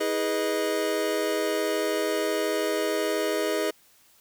square chord, E major seventh, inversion none, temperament equal with one note detuned, 322.5 / 415.3 / 493.9 / 622.3 Hz, E4 / G#4 / B4 / D#5, -38 / 0 / 0 / 0 cents, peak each -32 / -29 / -33 / -30 dBFS, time 0-3.71 s, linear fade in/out 10 ms, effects white hiss -59 dBFS RMS until 4.2 s

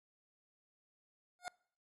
25% pulse tone with exponential growth, 716 Hz, F5, 43 cents sharp, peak -33 dBFS, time 1.39-1.48 s, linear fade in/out 0 ms, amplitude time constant 19 ms, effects noise-tail reverb RT60 0.6 s tail -25 dB re dry + AAC 32 kbps

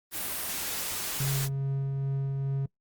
white noise, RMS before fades -33 dBFS, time 0.11-1.49 s, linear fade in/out 50 ms
triangle tone with tremolo, 136.9 Hz, C#3, 21 cents flat, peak -24 dBFS, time 1.2-2.66 s, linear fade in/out 5 ms, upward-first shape triangle, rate 2.4 Hz, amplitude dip 25%
effects noise-tail reverb RT60 0.1 s tail -23 dB re dry + Opus 32 kbps

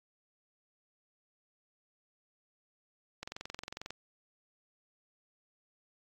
click train, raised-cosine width 0.2 ms, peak -23 dBFS, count 16, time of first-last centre 3.23-3.906 s, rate 22.2 Hz, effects AAC 64 kbps

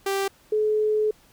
sawtooth / sine tone pair in turn, 392 / 428 Hz, G4 / A4, 0 / -48 cents, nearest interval major second, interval 152 cents, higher second, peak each -19 dBFS, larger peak neither, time 0.06-0.28 / 0.52-1.11 s, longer second, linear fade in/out 5 ms, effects pink hiss -57 dBFS RMS until 1.32 s

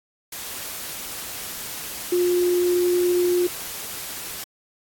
sine tone in noise, 355.7 Hz, F4, 32 cents sharp, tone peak -17 dBFS, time 2.12-3.47 s, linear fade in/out 5 ms, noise white, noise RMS -33 dBFS, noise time 0.32-4.44 s, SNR +13 dB, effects AAC 64 kbps

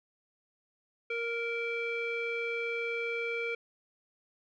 square tone with low-pass filter, 466.2 Hz, A#4, in tune, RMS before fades -34 dBFS, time 1.1-3.55 s, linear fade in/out 5 ms, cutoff 2400 Hz, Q 5.3, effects none

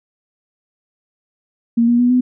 sine tone with pitch steps, 233.1 / 238.8 / 244.7 / 250.7 Hz, A#3 / A#3 / B3 / B3, 0 / +42 / -16 / +26 cents, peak -10 dBFS, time 1.77-2.21 s, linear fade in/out 10 ms, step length 110 ms, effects none

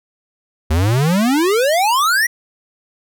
square exponential sweep, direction up, 73.8 to 1976 Hz, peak -13 dBFS, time 0.7-2.27 s, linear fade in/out 10 ms, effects none

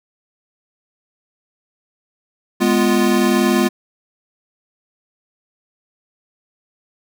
square chord, F diminished, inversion first, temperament equal with one note detuned, 207.7 / 248.1 / 349.2 Hz, Ab3 / Cb4 / F4, 0 / +8 / 0 cents, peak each -18 dBFS, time 2.6-3.69 s, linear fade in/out 20 ms, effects none

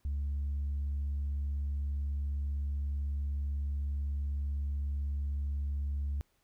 sine tone, 71 Hz, C#2, 42 cents sharp, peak -29 dBFS, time 0.05-6.21 s, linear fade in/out 0 ms, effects tanh soft clip ceiling -29 dBFS + pink hiss -74 dBFS RMS until 6.43 s

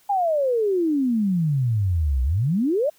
sine exponential two-way sweep, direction down then up, 830 to 61.2 to 643 Hz, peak -18 dBFS, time 0.09-2.9 s, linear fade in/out 10 ms, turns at 2.23 s, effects white hiss -58 dBFS RMS until 2.98 s

